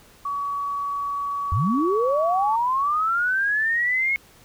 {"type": "tone", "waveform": "sine", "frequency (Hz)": 1132, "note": "C#6", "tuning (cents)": 36, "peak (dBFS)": -24, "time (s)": [0.25, 2.56], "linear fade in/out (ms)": 5}
{"type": "linear sweep", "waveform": "sine", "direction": "up", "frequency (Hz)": [73.42, 2189], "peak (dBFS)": -19, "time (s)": [1.52, 4.16], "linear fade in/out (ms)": 0}
{"effects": ["pink hiss -52 dBFS RMS until 4.44 s"]}